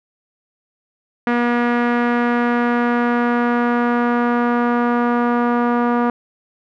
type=tone with low-pass filter sweep; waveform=sawtooth; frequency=240 Hz; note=B3; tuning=49 cents flat; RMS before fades=-17 dBFS; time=1.27-6.1 s; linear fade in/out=2 ms; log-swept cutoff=1800 to 1200 Hz; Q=1.9; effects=none